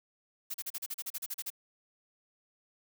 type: noise bursts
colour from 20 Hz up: blue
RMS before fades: -37 dBFS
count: 13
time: 0.5-1.503 s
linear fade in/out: 10 ms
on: 43 ms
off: 37 ms
effects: none